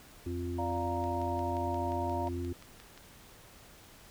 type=harmonic tone; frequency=87.31 Hz; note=F2; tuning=in tune; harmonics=1 / 3 / 4; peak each=-36 / -39 / -38 dBFS; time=0.26-2.53 s; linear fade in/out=5 ms
type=chord; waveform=sine; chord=Bb major; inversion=first; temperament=equal; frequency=587.3 / 698.5 / 932.3 Hz; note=D5 / F5 / Bb5; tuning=0 / 0 / 0 cents; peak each=-40 / -37 / -36 dBFS; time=0.58-2.29 s; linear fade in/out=10 ms
type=click train; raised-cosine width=0.2 ms; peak=-33 dBFS; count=12; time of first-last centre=1.04-2.977 s; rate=5.68 Hz
effects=pink hiss -55 dBFS RMS until 4.1 s